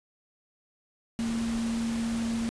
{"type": "tone in noise", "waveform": "sine", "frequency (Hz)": 229.5, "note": "A#3", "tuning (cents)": -27, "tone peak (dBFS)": -27, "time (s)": [1.19, 2.49], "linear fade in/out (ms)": 0, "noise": "pink", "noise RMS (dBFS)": -39, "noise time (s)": [1.19, 2.49], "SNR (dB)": 9, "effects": ["resampled to 22050 Hz"]}